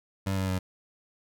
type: tone with pitch steps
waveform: 25% pulse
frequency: 96.7 / 94.98 / 93.3 Hz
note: G2 / F#2 / F#2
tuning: -23 / +46 / +15 cents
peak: -23 dBFS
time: 0.26-0.59 s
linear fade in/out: 10 ms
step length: 110 ms
effects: none